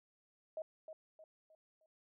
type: tone with echo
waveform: sine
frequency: 631 Hz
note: D#5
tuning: 24 cents sharp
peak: -39 dBFS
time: 0.57-0.62 s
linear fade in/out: 2 ms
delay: 310 ms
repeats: 4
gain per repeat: -8 dB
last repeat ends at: 1.86 s
effects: none